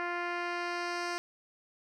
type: tone with low-pass filter sweep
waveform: 10% pulse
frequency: 349.2 Hz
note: F4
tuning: in tune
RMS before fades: -35 dBFS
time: 0-1.18 s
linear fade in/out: 0 ms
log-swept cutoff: 2100 to 6200 Hz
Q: 1.2
effects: none